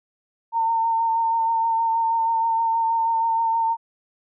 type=tone with vibrato; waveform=sine; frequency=910 Hz; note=A#5; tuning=42 cents flat; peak=-18 dBFS; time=0.52-3.77 s; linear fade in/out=50 ms; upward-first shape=sine; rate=6.3 Hz; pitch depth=19 cents each way; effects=none